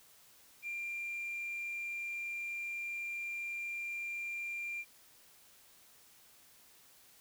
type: tone with hard clipping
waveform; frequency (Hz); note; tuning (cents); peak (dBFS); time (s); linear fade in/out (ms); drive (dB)
triangle; 2384; D7; +25; -37; 0.62-4.85; 50; 2
effects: white hiss -62 dBFS RMS until 7.2 s